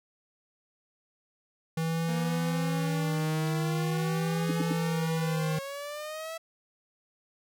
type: tone with vibrato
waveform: square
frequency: 161.6 Hz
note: E3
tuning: 34 cents flat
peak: -28 dBFS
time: 1.77-5.59 s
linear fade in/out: 5 ms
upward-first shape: sine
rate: 0.44 Hz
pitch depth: 59 cents each way
type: exponential sweep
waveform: sawtooth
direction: up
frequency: 230.9 to 659.3 Hz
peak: -32 dBFS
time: 2.08-6.38 s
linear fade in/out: 10 ms
type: tone bursts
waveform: sine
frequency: 285 Hz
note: C#4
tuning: 48 cents sharp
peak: -26 dBFS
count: 3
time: 4.49-4.726 s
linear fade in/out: 5 ms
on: 22 ms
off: 85 ms
effects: none